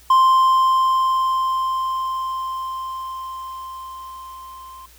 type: tone with level ramp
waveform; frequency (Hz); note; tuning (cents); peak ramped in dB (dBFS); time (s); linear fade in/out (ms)
triangle; 1046.5; C6; 0; -8 to -35; 0.1-4.86; 5
effects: added 60 Hz sine -50 dBFS peak until 4.98 s + white hiss -50 dBFS RMS until 4.98 s